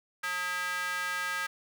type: tone with high-pass filter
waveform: square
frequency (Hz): 180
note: F#3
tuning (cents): -47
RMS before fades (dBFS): -33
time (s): 0.23-1.47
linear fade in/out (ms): 10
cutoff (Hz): 1500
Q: 3.6
effects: none